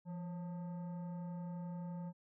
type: tone with frequency modulation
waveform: sine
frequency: 171.6 Hz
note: F3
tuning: 30 cents flat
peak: -39 dBFS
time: 0.05-2.13 s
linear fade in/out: 50 ms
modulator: 718 Hz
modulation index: 0.38
effects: tanh soft clip ceiling -39 dBFS